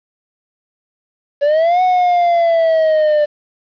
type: linear two-way sweep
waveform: triangle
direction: up then down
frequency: 563 to 740 to 591 Hz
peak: -8 dBFS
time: 1.41-3.26 s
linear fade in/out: 20 ms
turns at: 1.82 s
effects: resampled to 11025 Hz + 7-bit